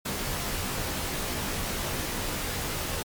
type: noise with comb filter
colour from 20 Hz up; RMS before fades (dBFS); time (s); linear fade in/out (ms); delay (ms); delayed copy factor
pink; -31; 0.05-3.03; 10; 18; -0.7
effects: MP3 96 kbps